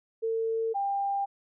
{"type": "tone pair in turn", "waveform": "sine", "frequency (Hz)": [450.3, 796], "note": ["A4", "G5"], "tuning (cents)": [40, 26], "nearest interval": "minor seventh", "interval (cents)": 986, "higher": "second", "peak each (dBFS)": [-26, -26], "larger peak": "neither", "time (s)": [[0.22, 0.74], [0.74, 1.26]], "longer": "neither", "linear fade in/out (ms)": 20, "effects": []}